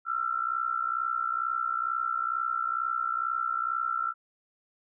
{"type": "tone with amplitude modulation", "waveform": "sine", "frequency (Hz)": 1347, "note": "E6", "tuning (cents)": 37, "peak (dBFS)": -23, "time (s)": [0.05, 4.14], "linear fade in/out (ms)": 50, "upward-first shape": "sine", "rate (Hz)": 62.2, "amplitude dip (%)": 85, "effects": []}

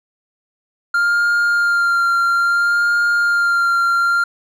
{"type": "tone with vibrato", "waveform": "triangle", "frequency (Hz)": 1396.9, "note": "F6", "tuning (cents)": 0, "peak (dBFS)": -11, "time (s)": [0.94, 4.24], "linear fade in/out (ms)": 5, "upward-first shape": "sine", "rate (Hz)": 0.6, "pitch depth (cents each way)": 18, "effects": []}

